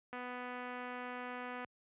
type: click train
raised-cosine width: 0.5 ms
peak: -30 dBFS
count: 377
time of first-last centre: 0.13-1.646 s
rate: 248 Hz
effects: high-pass 80 Hz 12 dB/octave + resampled to 8000 Hz